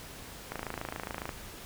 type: click train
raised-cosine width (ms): 0.5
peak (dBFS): -20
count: 22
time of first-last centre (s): 0.52-1.292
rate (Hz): 27.2
effects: pink hiss -46 dBFS RMS until 1.65 s